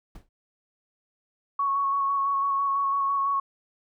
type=noise with exponential decay; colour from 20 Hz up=brown; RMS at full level=-36 dBFS; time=0.15-0.29 s; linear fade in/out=5 ms; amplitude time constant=30 ms
type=tone with vibrato; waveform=sine; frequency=1108.7 Hz; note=C#6; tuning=in tune; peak=-22 dBFS; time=1.59-3.4 s; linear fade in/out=5 ms; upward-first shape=square; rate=6 Hz; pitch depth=15 cents each way
effects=none